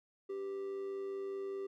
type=tone with amplitude modulation; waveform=triangle; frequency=392 Hz; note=G4; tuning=in tune; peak=-34 dBFS; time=0.29-1.67 s; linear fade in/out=10 ms; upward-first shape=sine; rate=105 Hz; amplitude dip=40%; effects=none